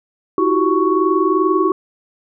sine tone cluster, 321.8 / 364.1 / 384.4 / 1112 Hz, E4 / F#4 / G4 / C#6, -42 / -28 / -34 / +5 cents, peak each -18 dBFS, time 0.38-1.72 s, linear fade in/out 2 ms, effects none

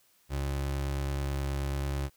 30% pulse tone, 69.3 Hz, C#2, in tune, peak -27 dBFS, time 0.29-2.1 s, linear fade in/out 50 ms, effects white hiss -66 dBFS RMS until 2.16 s

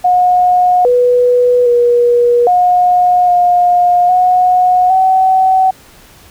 sine tone with pitch steps, 723 / 492.1 / 480.8 / 720 / 711 / 729 / 756 Hz, F#5 / B4 / B4 / F#5 / F5 / F#5 / F#5, -40 / -6 / -46 / -47 / +31 / -26 / +37 cents, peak -6 dBFS, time 0.04-5.71 s, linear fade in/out 10 ms, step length 810 ms, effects pink hiss -41 dBFS RMS until 6.3 s

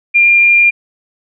sine tone, 2398 Hz, D7, 36 cents sharp, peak -5 dBFS, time 0.14-0.71 s, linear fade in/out 20 ms, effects none

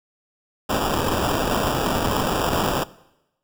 white noise with sample-and-hold, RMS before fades -22 dBFS, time 0.69-2.84 s, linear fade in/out 10 ms, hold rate 2100 Hz, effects noise-tail reverb RT60 0.9 s tail -20 dB re dry

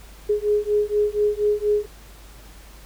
sine beating tone pair, 415.3 / 419.5 Hz, G#4 / G#4, 0 / +17 cents, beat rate 4.2 Hz, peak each -21 dBFS, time 0.29-1.86 s, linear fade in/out 10 ms, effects added 50 Hz sine -43 dBFS peak until 2.85 s + pink hiss -48 dBFS RMS until 2.85 s

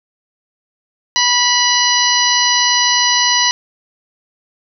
harmonic tone with a mistuned harmonic, 979 Hz, B5, 15 cents flat, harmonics 1 / 2 / 3 / 4 / 5 / 6, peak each -18 / -18 / -18 / -18 / -18 / -18 dBFS, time 1.16-3.51 s, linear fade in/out 0 ms, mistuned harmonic 4, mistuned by +59 cents, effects none

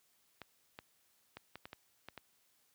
clicks, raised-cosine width 0.3 ms, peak -30 dBFS, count 8, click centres 0.417 / 0.789 / 1.37 / 1.556 / 1.655 / 1.731 / 2.086 / 2.177 s, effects white hiss -73 dBFS RMS until 2.74 s + high-pass 60 Hz 12 dB/octave

